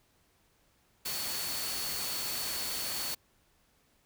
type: tone in noise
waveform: sine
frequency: 4435 Hz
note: C#8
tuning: in tune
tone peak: -39 dBFS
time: 1.05-3.15 s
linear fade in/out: 10 ms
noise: white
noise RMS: -36 dBFS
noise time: 1.05-3.15 s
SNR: -6 dB
effects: pink hiss -69 dBFS RMS until 4.05 s